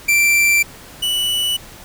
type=tone pair in turn; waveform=45% pulse; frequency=2349 / 2960 Hz; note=D7 / F#7; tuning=0 / 0 cents; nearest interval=major third; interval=400 cents; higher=second; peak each=-11 / -16 dBFS; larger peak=first; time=0.08-0.63 / 1.02-1.57 s; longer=neither; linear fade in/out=10 ms; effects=pink hiss -39 dBFS RMS until 1.84 s

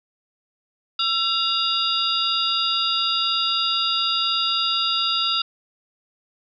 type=tone cluster; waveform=sine; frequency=1348 / 2813 / 3531 / 3774 / 4794 Hz; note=E6 / F7 / A7 / A#7 / D8; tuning=+38 / +12 / +5 / +21 / +35 cents; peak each=-26 / -26 / -26 / -25 / -26 dBFS; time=0.99-5.42 s; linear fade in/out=5 ms; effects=none

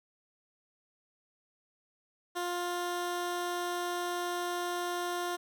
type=tone; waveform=15% pulse; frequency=352.3 Hz; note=F4; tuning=15 cents sharp; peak=-26 dBFS; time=2.35-5.37 s; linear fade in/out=20 ms; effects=none

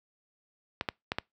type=clicks; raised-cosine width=0.3 ms; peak=-13 dBFS; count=4; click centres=0.811 / 0.888 / 1.119 / 1.185 s; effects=noise-tail reverb RT60 0.2 s tail -26 dB re dry + high-pass 60 Hz 12 dB/octave

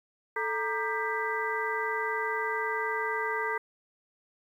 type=tone cluster; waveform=sine; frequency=439.8 / 932 / 1195 / 1581 / 1983 Hz; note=A4 / A#5 / D6 / G6 / B6; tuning=-1 / -1 / +30 / +14 / +7 cents; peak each=-34 / -34 / -36 / -35 / -34 dBFS; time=0.36-3.58 s; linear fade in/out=5 ms; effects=10-bit

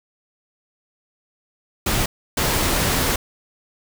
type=noise bursts at uneven times; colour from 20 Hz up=pink; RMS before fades=-20 dBFS; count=2; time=1.86-2.06 / 2.37-3.16 s; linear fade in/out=5 ms; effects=none

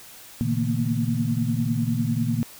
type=tone cluster; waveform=sine; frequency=116.8 / 140.6 / 158.2 / 227 / 237 Hz; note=A#2 / C#3 / D#3 / A#3 / A#3; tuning=+4 / +25 / +29 / -46 / +29 cents; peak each=-26 / -30 / -29 / -27 / -27 dBFS; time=0.41-2.43 s; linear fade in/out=0 ms; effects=white hiss -45 dBFS RMS until 2.59 s

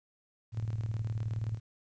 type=tone with tremolo; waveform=sine; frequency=110 Hz; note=A2; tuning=in tune; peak=-29 dBFS; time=0.52-1.6 s; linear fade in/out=50 ms; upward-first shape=square; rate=19 Hz; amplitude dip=60%; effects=resampled to 16000 Hz + 11-bit

